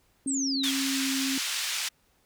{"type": "tone with pitch glide", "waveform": "sine", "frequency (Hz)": [271.5, 268.5], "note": ["C#4", "C4"], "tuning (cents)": [-36, 45], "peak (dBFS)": -28, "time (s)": [0.26, 1.38], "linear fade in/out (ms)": 2, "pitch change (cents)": -19, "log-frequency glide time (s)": [0.59, 1.14]}
{"type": "exponential sweep", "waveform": "sine", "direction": "down", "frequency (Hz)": [8620, 3149], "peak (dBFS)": -28, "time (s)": [0.27, 0.71], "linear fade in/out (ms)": 10}
{"type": "band-pass noise", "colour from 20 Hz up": "white", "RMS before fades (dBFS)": -31, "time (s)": [0.63, 1.89], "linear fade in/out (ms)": 10, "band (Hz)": [1700, 5900], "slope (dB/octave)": 12}
{"effects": ["pink hiss -67 dBFS RMS until 2.25 s"]}